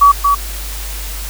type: tone with echo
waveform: sine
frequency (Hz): 1139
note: C#6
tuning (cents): +47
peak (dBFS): -3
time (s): 0.01-0.12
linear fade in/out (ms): 10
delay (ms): 230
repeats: 1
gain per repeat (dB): -5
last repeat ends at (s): 0.35
effects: added 50 Hz sine -23 dBFS peak until 1.29 s + white hiss -28 dBFS RMS until 1.29 s